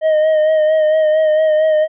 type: tone with vibrato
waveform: triangle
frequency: 622.3 Hz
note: D#5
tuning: in tune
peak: -8 dBFS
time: 0.01-1.88 s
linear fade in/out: 50 ms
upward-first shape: sine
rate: 4.4 Hz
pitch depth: 30 cents each way
effects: resampled to 8000 Hz